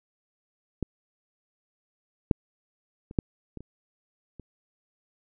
clicks, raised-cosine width 3 ms, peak -15 / -7 / -28 / -9 / -25 / -30 / -29 dBFS, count 7, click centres 0.827 / 2.312 / 3.111 / 3.188 / 3.573 / 3.606 / 4.397 s, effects none

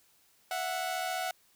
sawtooth tone pair together, 663 / 737.3 Hz, E5 / F#5, +10 / -6 cents, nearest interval major second, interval 184 cents, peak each -34 / -29 dBFS, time 0.51-1.31 s, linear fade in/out 2 ms, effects white hiss -66 dBFS RMS until 1.55 s

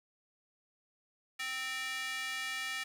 square tone with high-pass filter, 260.6 Hz, C4, 7 cents flat, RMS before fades -38 dBFS, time 1.39-2.84 s, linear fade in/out 10 ms, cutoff 2000 Hz, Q 2.2, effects low-pass 11000 Hz 12 dB/octave + 9-bit

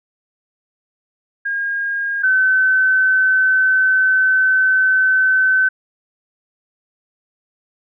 sine tone pair in turn, 1623 / 1525.3 Hz, G#6 / G6, -40 / -48 cents, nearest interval minor second, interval 108 cents, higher first, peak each -18 / -11 dBFS, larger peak second, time 1.45-2.23 / 2.23-5.69 s, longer second, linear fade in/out 10 ms, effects none

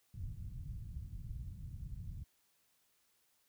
white low-pass noise, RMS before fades -45 dBFS, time 0.14-2.24 s, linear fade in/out 5 ms, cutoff 120 Hz, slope 24 dB/octave, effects white hiss -75 dBFS RMS until 3.48 s

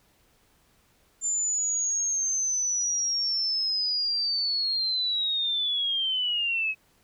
sine linear sweep, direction down, 7200 to 2544 Hz, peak -24 dBFS, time 1.21-6.75 s, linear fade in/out 50 ms, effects pink hiss -64 dBFS RMS until 7.03 s

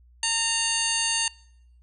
harmonic tone with a mistuned harmonic, 910 Hz, A#5, 42 cents flat, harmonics 1 / 2 / 3 / 4 / 5 / 7 / 8 / 9 / 10, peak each -34 / -33 / -28 / -37 / -29 / -29 / -37 / -35 / -32 dBFS, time 0.23-1.28 s, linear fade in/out 2 ms, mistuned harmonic 3, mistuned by +39 cents, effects noise-tail reverb RT60 0.8 s tail -25 dB re dry + added 60 Hz sine -52 dBFS peak until 1.82 s

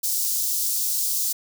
white high-pass noise, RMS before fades -24 dBFS, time 0.03-1.33 s, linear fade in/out 10 ms, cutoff 4800 Hz, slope 24 dB/octave, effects none

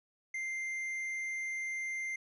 sine tone with tanh clipping, 2093 Hz, C7, in tune, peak -36 dBFS, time 0.34-2.16 s, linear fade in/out 5 ms, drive 6 dB, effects none

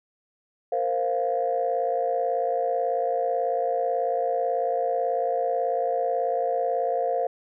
sine chord, Bb suspended second, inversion none, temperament just, 466.2 / 524.4 / 699.2 Hz, Bb4 / C5 / F5, 0 / +4 / +2 cents, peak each -28 / -26 / -25 dBFS, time 0.72-7.27 s, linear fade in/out 5 ms, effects tanh soft clip ceiling -14 dBFS

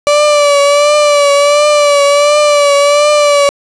35% pulse tone with vibrato, 581 Hz, D5, 19 cents flat, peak -4 dBFS, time 0.07-3.49 s, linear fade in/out 0 ms, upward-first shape triangle, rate 1.4 Hz, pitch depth 50 cents each way, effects resampled to 22050 Hz + 7-bit

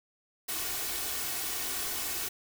white noise with comb filter, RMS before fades -34 dBFS, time 0.48-2.29 s, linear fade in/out 10 ms, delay 2.7 ms, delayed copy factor +0.55, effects none

